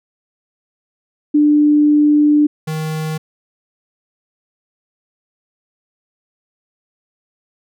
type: tone pair in turn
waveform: sine / square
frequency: 296.9 / 156.78 Hz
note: D4 / D#3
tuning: +19 / +13 cents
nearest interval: major seventh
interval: 1106 cents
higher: first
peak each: -8 / -20 dBFS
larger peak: first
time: 1.34-2.47 / 2.67-3.18 s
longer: first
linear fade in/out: 10 ms
effects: none